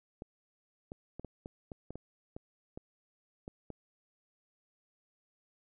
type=clicks; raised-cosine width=2 ms; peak=-29 dBFS; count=12; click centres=0.221 / 0.919 / 1.196 / 1.247 / 1.459 / 1.718 / 1.906 / 1.956 / 2.365 / 2.775 / 3.479 / 3.703 s; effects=none